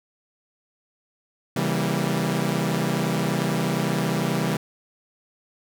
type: chord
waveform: sawtooth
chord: C# diminished seventh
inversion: none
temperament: equal with one note detuned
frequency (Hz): 135.82 / 164.81 / 196 / 233.1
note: C#3 / E3 / G3 / Bb3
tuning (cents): -35 / 0 / 0 / 0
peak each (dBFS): -24 / -22 / -23 / -26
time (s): 1.56-4.57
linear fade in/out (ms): 5
effects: none